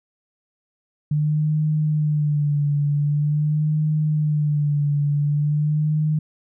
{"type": "tone with vibrato", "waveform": "sine", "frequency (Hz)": 149.2, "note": "D3", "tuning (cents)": 28, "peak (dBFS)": -17, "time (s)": [1.11, 6.19], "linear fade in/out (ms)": 5, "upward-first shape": "sine", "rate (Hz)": 0.45, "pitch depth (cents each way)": 51, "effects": []}